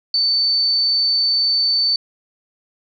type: tone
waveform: sine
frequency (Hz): 4531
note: C#8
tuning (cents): +37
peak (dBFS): -14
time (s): 0.14-1.96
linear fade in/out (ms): 2
effects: none